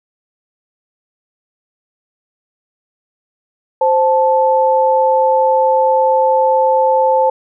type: tone pair together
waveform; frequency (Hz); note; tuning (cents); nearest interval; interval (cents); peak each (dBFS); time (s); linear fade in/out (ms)
sine; 523.3 / 875.5; C5 / A5; 0 / -9; major sixth; 891; -12; 3.81-7.3; 5
effects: none